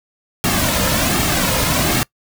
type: noise with flanger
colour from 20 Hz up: pink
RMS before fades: -17 dBFS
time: 0.44-2.03 s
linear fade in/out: 0 ms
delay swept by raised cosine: 2 to 2.65 ms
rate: 1.3 Hz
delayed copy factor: -0.6
effects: noise-tail reverb RT60 0.1 s tail -23 dB re dry